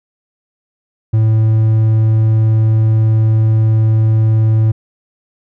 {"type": "tone", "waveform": "triangle", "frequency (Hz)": 110.2, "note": "A2", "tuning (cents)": 3, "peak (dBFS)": -6, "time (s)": [1.13, 4.72], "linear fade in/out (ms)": 10, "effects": []}